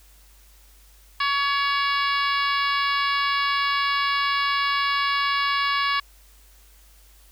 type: harmonic tone with a mistuned harmonic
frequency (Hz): 563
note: C#5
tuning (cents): +27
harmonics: 2 / 3 / 4 / 5 / 6 / 7 / 8 / 9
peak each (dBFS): -23 / -27 / -29 / -31 / -33 / -34 / -35 / -36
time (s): 1.2-6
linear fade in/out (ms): 5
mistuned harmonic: 8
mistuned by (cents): -27
effects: added 50 Hz sine -51 dBFS peak until 7.31 s + white hiss -56 dBFS RMS until 7.31 s